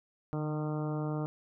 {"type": "harmonic tone with a mistuned harmonic", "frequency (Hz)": 152.6, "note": "D#3", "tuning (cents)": -33, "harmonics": [1, 2, 3, 4, 5, 6, 7, 8, 9], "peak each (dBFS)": [-33, -37, -41, -43, -46, -49, -51, -48, -53], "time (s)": [0.33, 1.26], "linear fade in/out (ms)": 0, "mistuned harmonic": 1, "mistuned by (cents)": -28, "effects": []}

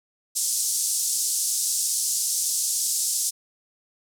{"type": "band-pass noise", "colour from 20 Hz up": "white", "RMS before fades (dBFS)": -25, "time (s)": [0.35, 3.31], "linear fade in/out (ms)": 20, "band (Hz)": [5400, 10000], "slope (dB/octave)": 24, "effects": []}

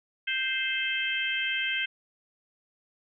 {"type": "harmonic tone", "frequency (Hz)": 523.3, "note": "C5", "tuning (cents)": 0, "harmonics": [3, 4, 5, 6], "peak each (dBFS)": [-32, -32, -32, -32], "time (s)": [0.27, 1.86], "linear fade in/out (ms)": 10, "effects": []}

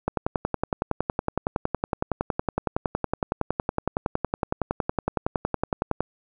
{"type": "click train", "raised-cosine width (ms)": 1, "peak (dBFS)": -9, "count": 65, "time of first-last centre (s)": [0.08, 6.006], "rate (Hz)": 10.8, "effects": []}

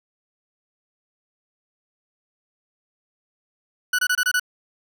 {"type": "tone bursts", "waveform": "40% pulse", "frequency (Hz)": 1480, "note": "F#6", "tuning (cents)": 0, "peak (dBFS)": -17, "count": 6, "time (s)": [3.93, 4.397], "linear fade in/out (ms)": 5, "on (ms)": 57, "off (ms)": 25, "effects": []}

